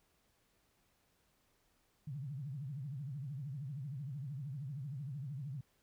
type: tone with vibrato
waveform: sine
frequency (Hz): 138.59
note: C#3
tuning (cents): 0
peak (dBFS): -40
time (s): 2.07-5.61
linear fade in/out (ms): 5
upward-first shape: triangle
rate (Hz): 13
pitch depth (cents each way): 240
effects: pink hiss -75 dBFS RMS until 5.82 s